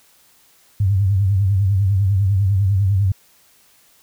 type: tone with vibrato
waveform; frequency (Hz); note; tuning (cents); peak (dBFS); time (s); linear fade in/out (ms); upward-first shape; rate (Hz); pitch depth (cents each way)
sine; 98; G2; 0; -13; 0.8-3.12; 5; sine; 10; 100
effects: white hiss -54 dBFS RMS until 4.02 s